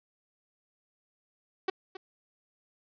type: tone with echo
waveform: sawtooth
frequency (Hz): 379.2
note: F#4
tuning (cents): +43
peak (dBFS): -22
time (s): 1.68-1.7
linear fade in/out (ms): 5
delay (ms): 270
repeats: 1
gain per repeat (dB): -14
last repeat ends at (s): 1.97
effects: resampled to 11025 Hz + 10-bit